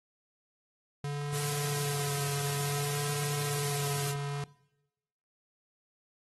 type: tone with vibrato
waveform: square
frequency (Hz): 143.6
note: D3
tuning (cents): -39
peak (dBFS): -33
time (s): 1.04-4.44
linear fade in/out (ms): 2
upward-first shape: sine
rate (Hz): 0.57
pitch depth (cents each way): 19
type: high-pass noise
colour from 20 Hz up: white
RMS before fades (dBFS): -37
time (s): 1.31-4.15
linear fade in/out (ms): 50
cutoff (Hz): 180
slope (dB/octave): 12
effects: noise-tail reverb RT60 1.0 s tail -21 dB re dry + AAC 32 kbps